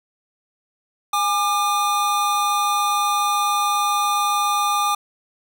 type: tone pair together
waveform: square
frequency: 823 / 1198.8 Hz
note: G#5 / D6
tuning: -16 / +35 cents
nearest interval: perfect fifth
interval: 651 cents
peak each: -23 / -20 dBFS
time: 1.13-4.95 s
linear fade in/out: 5 ms
effects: none